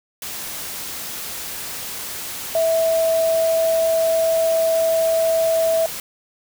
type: tone in noise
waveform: sine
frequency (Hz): 654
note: E5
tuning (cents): -14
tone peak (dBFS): -15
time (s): 2.55-5.86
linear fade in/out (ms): 2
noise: white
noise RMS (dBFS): -30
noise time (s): 0.22-6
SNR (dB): +12
effects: none